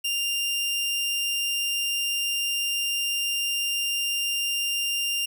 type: tone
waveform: sawtooth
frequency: 2794 Hz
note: F7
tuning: in tune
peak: -21 dBFS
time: 0.04-5.26 s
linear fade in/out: 10 ms
effects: none